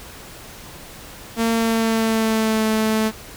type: tone with pitch glide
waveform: sawtooth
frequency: 228 to 218.7 Hz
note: A#3 to A3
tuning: -38 to -10 cents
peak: -13 dBFS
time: 1.36-3.12 s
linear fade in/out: 50 ms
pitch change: -72 cents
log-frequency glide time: 1.53-2.65 s
effects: pink hiss -39 dBFS RMS until 3.36 s